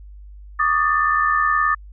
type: tone cluster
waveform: sine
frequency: 1152 / 1231 / 1774 Hz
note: D6 / D#6 / A6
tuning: -34 / -19 / +14 cents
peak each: -22 / -18 / -20 dBFS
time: 0.59-1.75 s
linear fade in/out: 10 ms
effects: added 50 Hz sine -37 dBFS peak until 1.92 s